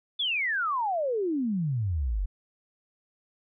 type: exponential sweep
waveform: sine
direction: down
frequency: 3545 to 42.64 Hz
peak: -25 dBFS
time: 0.19-2.26 s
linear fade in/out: 10 ms
effects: none